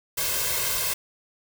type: noise with comb filter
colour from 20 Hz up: white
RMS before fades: -26 dBFS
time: 0.17-0.94 s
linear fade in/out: 10 ms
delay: 1.9 ms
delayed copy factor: +0.85
effects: none